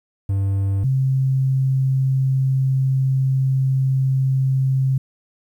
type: tone pair in turn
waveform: triangle / sine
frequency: 98 / 132.96 Hz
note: G2 / C3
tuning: 0 / +28 cents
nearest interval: perfect fourth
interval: 528 cents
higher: second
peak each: -15 dBFS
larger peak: neither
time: 0.29-0.84 / 0.84-4.98 s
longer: second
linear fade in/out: 5 ms
effects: 9-bit